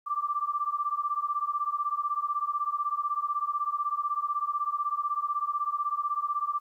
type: beating tone pair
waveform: sine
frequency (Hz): 1167 / 1183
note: D6 / D6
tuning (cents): -11 / +12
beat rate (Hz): 16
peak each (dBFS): -30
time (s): 0.06-6.6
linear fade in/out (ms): 20
effects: 11-bit